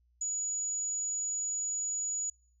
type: tone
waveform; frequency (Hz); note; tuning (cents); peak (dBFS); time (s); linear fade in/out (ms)
sine; 6870; A8; -42; -31; 0.21-2.3; 5
effects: noise-tail reverb RT60 0.5 s tail -25 dB re dry + added 60 Hz sine -66 dBFS peak until 2.6 s